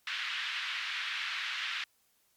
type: band-pass noise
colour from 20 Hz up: white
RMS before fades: -36 dBFS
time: 0.07-1.84 s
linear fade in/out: 2 ms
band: 1400 to 3400 Hz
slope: 24 dB/octave
effects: white hiss -71 dBFS RMS until 2.36 s + MP3 96 kbps